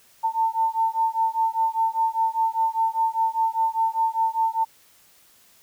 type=beating tone pair; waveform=sine; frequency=896 / 901 Hz; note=A5 / A5; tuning=+31 / +41 cents; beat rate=5 Hz; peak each=-23 dBFS; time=0.23-4.65 s; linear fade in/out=20 ms; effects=white hiss -56 dBFS RMS until 5.62 s